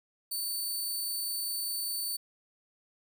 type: tone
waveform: 10% pulse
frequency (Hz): 4525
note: C#8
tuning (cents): +35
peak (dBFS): -25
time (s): 0.31-2.17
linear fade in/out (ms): 10
effects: none